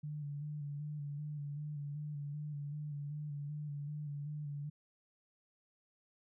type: tone with vibrato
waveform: sine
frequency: 146.83 Hz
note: D3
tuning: in tune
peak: -39 dBFS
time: 0.03-4.7 s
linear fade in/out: 10 ms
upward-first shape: square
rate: 2.6 Hz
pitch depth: 33 cents each way
effects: none